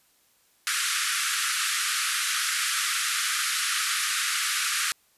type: band-pass noise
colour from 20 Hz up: pink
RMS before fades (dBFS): -27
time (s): 0.67-4.92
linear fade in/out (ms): 0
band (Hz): 1200 to 12000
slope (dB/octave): 96
effects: white hiss -64 dBFS RMS until 5.17 s + resampled to 32000 Hz